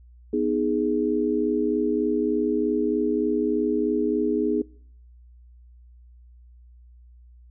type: chord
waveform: sine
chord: G# minor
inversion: first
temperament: equal with one note detuned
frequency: 247.8 / 311.1 / 415.3 Hz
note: B3 / D#4 / G#4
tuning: +6 / 0 / 0 cents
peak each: -26 / -25 / -24 dBFS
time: 0.33-4.62 s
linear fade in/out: 5 ms
effects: noise-tail reverb RT60 0.6 s tail -24 dB re dry + added 60 Hz sine -47 dBFS peak until 7.5 s